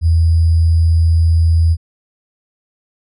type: tone with sample-and-hold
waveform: sine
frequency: 82.41 Hz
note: E2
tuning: in tune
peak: -8 dBFS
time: 0.01-1.77 s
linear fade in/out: 50 ms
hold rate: 4900 Hz
effects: resampled to 24000 Hz